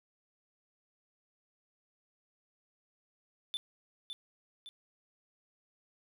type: tone with echo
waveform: triangle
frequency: 3520 Hz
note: A7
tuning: in tune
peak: -32 dBFS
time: 3.54-3.57 s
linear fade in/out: 0 ms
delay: 560 ms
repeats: 2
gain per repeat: -6 dB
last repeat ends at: 4.69 s
effects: none

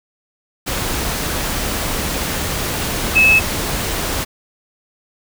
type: tone in noise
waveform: sine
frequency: 2595 Hz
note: E7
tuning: 28 cents flat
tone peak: -8 dBFS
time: 3.15-3.4 s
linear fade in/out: 20 ms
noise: pink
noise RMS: -21 dBFS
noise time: 0.66-4.25 s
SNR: +10 dB
effects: none

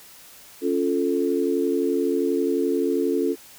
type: chord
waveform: sine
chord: Db augmented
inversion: none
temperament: equal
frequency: 277.2 / 349.2 / 440 Hz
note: Db4 / F4 / A4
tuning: 0 / 0 / 0 cents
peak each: -24 dBFS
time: 0.61-3.36 s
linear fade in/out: 50 ms
effects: white hiss -47 dBFS RMS until 3.58 s

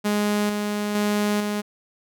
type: tone with tremolo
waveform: sawtooth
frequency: 207.7 Hz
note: G#3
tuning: in tune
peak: -16 dBFS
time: 0.04-1.62 s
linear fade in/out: 20 ms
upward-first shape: square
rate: 1.1 Hz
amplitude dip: 35%
effects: none

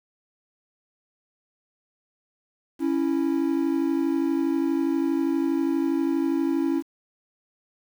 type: tone pair together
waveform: triangle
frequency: 277.2 / 329.6 Hz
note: C#4 / E4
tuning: 0 / 0 cents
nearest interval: minor third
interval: 300 cents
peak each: -22 dBFS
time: 2.79-6.83 s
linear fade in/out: 50 ms
effects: 8-bit

